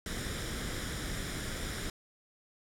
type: noise with comb filter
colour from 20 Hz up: pink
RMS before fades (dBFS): -37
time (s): 0.06-1.9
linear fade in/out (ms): 2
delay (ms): 0.56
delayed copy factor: +0.55
effects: low-pass 11000 Hz 12 dB/octave